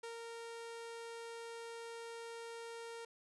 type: tone with ADSR envelope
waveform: sawtooth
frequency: 462.4 Hz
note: A#4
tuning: 14 cents flat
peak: -40 dBFS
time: 0.03-3.05 s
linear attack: 8 ms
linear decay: 130 ms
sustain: -2 dB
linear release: 4 ms
effects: resampled to 24000 Hz